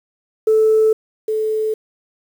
sine tone pair in turn, 437.3 / 434.8 Hz, A4 / A4, -11 / -21 cents, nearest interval unison, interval 10 cents, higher first, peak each -9 / -16 dBFS, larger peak first, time 0.47-0.93 / 1.28-1.74 s, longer neither, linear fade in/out 5 ms, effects tanh soft clip ceiling -6 dBFS + 7-bit

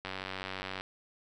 click train, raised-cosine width 0.3 ms, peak -21 dBFS, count 73, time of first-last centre 0.05-0.809 s, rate 94.8 Hz, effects none

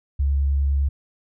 sine tone with vibrato, 69.7 Hz, C#2, 10 cents sharp, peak -17 dBFS, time 0.19-0.89 s, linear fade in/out 10 ms, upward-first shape sine, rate 9.9 Hz, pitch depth 10 cents each way, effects none

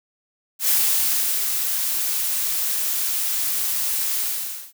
blue noise with ADSR envelope, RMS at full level -18 dBFS, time 0.59-4.73 s, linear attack 94 ms, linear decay 740 ms, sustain -5 dB, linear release 530 ms, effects none

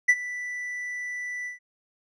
triangle tone with ADSR envelope, 1975.5 Hz, B6, in tune, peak -11 dBFS, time 0.08-1.59 s, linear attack 14 ms, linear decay 51 ms, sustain -18 dB, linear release 130 ms, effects resampled to 22050 Hz

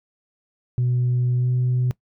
sine tone with pitch glide, 123.8 to 125.31 Hz, B2 to B2, +5 to +26 cents, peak -16 dBFS, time 0.78-1.91 s, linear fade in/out 0 ms, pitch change +21 cents, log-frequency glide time 1.36-1.49 s, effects noise-tail reverb RT60 0.1 s tail -21 dB re dry + tanh soft clip ceiling -15 dBFS

